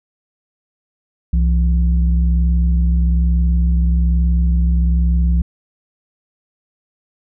sine tone pair together, 64 / 170.86 Hz, C2 / F3, -38 / -38 cents, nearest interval octave + perfect fourth, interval 1700 cents, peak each -11 / -19 dBFS, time 1.33-5.42 s, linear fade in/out 5 ms, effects tanh soft clip ceiling -5 dBFS

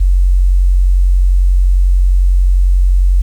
sine tone, 45.6 Hz, F#1, 24 cents flat, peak -6 dBFS, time 0-3.22 s, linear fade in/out 10 ms, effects 7-bit

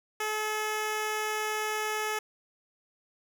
10% pulse tone, 428.9 Hz, A4, 44 cents flat, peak -21 dBFS, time 0.2-2.19 s, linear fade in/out 5 ms, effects none

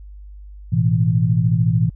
sine chord, A suspended second, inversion none, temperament equal, 110 / 123.47 / 164.81 Hz, A2 / B2 / E3, 0 / 0 / 0 cents, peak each -18 dBFS, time 0.72-1.9 s, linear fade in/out 10 ms, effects added 50 Hz sine -35 dBFS peak until 1.95 s

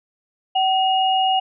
sine tone pair together, 759 / 2868 Hz, F#5 / F7, +44 / +45 cents, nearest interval octave + major seventh, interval 2301 cents, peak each -16 / -22 dBFS, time 0.55-1.4 s, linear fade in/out 10 ms, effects none

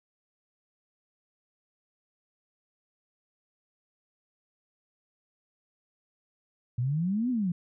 sine exponential two-way sweep, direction up then down, 116.3 to 259.7 to 167 Hz, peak -25 dBFS, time 6.78-7.52 s, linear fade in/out 5 ms, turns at 7.3 s, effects none

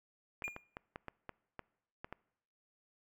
clicks, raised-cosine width 0.5 ms, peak -28 dBFS, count 10, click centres 0.422 / 0.48 / 0.564 / 0.769 / 0.959 / 1.083 / 1.293 / 1.593 / 2.045 / 2.126 s
triangle tone with exponential decay, 2418 Hz, D7, 50 cents sharp, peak -32 dBFS, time 0.44-0.64 s, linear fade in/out 1 ms, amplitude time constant 43 ms
effects noise-tail reverb RT60 0.8 s tail -24 dB re dry

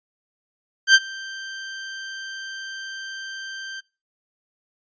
sawtooth tone with ADSR envelope, 1568 Hz, G6, in tune, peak -4 dBFS, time 0.87-3.81 s, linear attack 75 ms, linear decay 43 ms, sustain -24 dB, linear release 18 ms, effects noise-tail reverb RT60 0.3 s tail -22 dB re dry + resampled to 16000 Hz

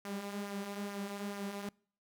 sawtooth tone with flanger, 201.4 Hz, G3, 47 cents sharp, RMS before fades -41 dBFS, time 0.05-1.69 s, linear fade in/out 2 ms, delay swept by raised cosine 0.24 to 5.64 ms, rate 2.3 Hz, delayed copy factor -0.5, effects noise-tail reverb RT60 0.5 s tail -26 dB re dry

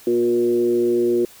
sine tone with frequency modulation, 358.7 Hz, F4, 46 cents sharp, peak -15 dBFS, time 0.07-1.25 s, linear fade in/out 2 ms, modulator 119 Hz, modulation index 0.64, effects white hiss -46 dBFS RMS until 1.4 s

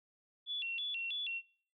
sine tone with vibrato, 3061 Hz, G7, 42 cents flat, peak -36 dBFS, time 0.46-1.42 s, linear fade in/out 50 ms, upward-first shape square, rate 3.1 Hz, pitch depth 200 cents each way, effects noise-tail reverb RT60 0.5 s tail -21 dB re dry

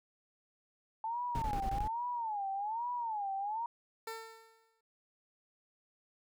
sine tone with vibrato, 872 Hz, A5, 16 cents flat, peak -34 dBFS, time 1.04-3.66 s, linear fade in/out 2 ms, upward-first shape sine, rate 1.2 Hz, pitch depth 200 cents each way
brown noise bursts, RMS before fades -37 dBFS, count 6, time 1.35-1.875 s, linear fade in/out 0 ms, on 70 ms, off 21 ms
15% pulse tone with exponential decay, 449.4 Hz, A4, 37 cents sharp, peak -32 dBFS, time 4.07-4.81 s, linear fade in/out 5 ms, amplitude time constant 160 ms
effects none

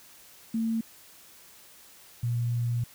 sine tone pair in turn, 225.6 / 119.25 Hz, A3 / A#2, +44 / +40 cents, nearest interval major seventh, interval 1104 cents, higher first, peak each -25 dBFS, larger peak neither, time 0.54-0.81 / 2.23-2.84 s, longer second, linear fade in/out 5 ms, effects white hiss -53 dBFS RMS until 2.94 s

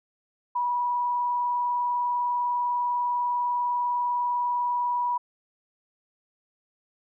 sine tone with vibrato, 972 Hz, B5, 28 cents flat, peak -23 dBFS, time 0.55-5.18 s, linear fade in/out 10 ms, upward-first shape sine, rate 20 Hz, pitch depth 27 cents each way, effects none

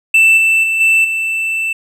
triangle tone with level steps, 2659 Hz, E7, 14 cents sharp, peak -4 / -7 / -11 / -6 / -13 dBFS, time 0.14-1.73 s, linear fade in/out 5 ms, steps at 0.37 / 0.63 / 0.8 / 1.04 s, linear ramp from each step 10 ms, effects none

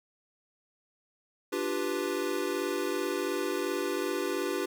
square chord, G dominant seventh, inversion second, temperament equal, 293.7 / 349.2 / 392 / 493.9 Hz, D4 / F4 / G4 / B4, 0 / 0 / 0 / 0 cents, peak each -37 / -35 / -34 / -37 dBFS, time 1.52-4.66 s, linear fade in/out 10 ms, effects none

